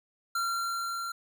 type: tone with level ramp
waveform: square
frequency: 1372 Hz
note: F6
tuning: 31 cents flat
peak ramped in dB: -28 to -34 dBFS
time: 0.35-1.12 s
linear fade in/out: 5 ms
effects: none